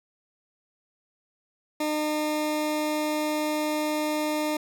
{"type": "tone", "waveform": "20% pulse", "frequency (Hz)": 303.9, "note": "D#4", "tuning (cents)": -41, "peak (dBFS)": -20, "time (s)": [1.8, 4.57], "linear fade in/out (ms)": 5, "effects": []}